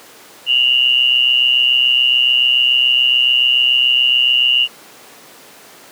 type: tone pair together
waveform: sine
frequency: 2794 / 2921 Hz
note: F7 / F#7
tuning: 0 / -23 cents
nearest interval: minor second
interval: 77 cents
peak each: -13 dBFS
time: 0.46-4.68 s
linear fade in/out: 50 ms
effects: pink hiss -40 dBFS RMS until 5.91 s + high-pass 300 Hz 12 dB/octave